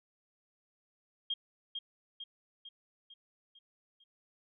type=tone with echo; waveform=sine; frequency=3226 Hz; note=G7; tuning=49 cents sharp; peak=-31 dBFS; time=1.3-1.34 s; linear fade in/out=5 ms; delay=450 ms; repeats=6; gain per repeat=-5 dB; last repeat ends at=4.04 s; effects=none